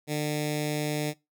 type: tone with notch filter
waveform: 10% pulse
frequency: 150 Hz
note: D3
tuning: 37 cents sharp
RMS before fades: -29 dBFS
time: 0.07-1.14 s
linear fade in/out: 50 ms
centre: 1100 Hz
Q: 0.75
effects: noise-tail reverb RT60 0.2 s tail -19 dB re dry